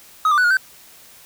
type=tone with pitch steps; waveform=triangle; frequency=1265 / 1186 / 1486 / 1433 / 1539 Hz; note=D#6 / D6 / F#6 / F6 / G6; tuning=+28 / +17 / +7 / +44 / -32 cents; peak=-11 dBFS; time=0.25-0.57 s; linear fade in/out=2 ms; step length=64 ms; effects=white hiss -46 dBFS RMS until 1.25 s